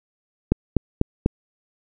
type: click train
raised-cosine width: 3 ms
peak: -3 dBFS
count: 4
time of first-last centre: 0.52-1.261 s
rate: 4.05 Hz
effects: none